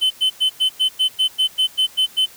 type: tone bursts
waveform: triangle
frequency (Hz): 3051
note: G7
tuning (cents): -48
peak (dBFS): -12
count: 12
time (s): 0.01-2.262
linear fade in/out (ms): 20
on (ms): 96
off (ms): 100
effects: white hiss -44 dBFS RMS until 2.36 s